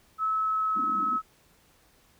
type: tone with pitch glide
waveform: sine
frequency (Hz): 1297 to 1288.8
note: E6 to E6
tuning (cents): -28 to -39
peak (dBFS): -24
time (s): 0.18-1.22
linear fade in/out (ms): 50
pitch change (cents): -11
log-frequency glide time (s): 0.36-0.76
type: band-pass noise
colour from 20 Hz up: white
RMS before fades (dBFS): -39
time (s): 0.75-1.18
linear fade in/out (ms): 20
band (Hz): 190 to 320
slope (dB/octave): 96
effects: pink hiss -62 dBFS RMS until 2.19 s